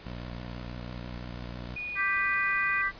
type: tone with vibrato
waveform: 15% pulse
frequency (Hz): 60.4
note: B1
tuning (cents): -38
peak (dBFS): -31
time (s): 0.05-1.76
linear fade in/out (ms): 10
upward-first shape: triangle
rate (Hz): 6.1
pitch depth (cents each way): 40
type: tone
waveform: sine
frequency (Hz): 2460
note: D#7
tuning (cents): -20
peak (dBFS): -33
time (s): 1.76-2.82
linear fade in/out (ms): 5
type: chord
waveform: sine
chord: G major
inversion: second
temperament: equal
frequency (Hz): 1174.7 / 1568 / 1975.5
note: D6 / G6 / B6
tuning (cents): 0 / 0 / 0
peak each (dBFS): -32 / -30 / -28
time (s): 1.95-2.92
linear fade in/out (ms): 50
effects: pink hiss -48 dBFS RMS until 2.99 s + resampled to 11025 Hz